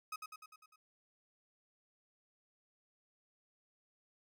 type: tone with echo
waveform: 35% pulse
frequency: 1263 Hz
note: D#6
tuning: 26 cents sharp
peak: -38 dBFS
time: 0.12-0.16 s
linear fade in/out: 5 ms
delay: 100 ms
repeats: 6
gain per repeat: -4 dB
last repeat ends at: 0.76 s
effects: none